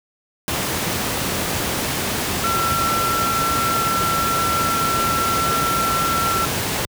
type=tone in noise; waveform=sine; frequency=1349 Hz; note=E6; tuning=40 cents sharp; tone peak=-19 dBFS; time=2.44-6.45 s; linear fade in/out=0 ms; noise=pink; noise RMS=-22 dBFS; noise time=0.48-6.85 s; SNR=0 dB; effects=high-pass 80 Hz 12 dB/octave